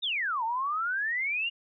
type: exponential two-way sweep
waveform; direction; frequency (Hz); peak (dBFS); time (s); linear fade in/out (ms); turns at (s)
sine; down then up; 3813 to 878 to 2877; -27; 0.02-1.5; 20; 0.44
effects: none